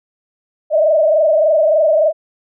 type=tone with frequency modulation; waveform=sine; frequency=622.3 Hz; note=D#5; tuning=in tune; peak=-9 dBFS; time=0.7-2.13 s; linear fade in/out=50 ms; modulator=23.4 Hz; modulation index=1.5; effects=none